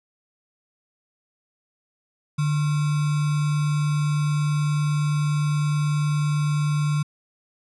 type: tone with sample-and-hold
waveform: sine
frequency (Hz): 148.4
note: D3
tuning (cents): +18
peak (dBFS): -19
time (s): 2.38-7.03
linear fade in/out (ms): 10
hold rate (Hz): 1225
effects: resampled to 24000 Hz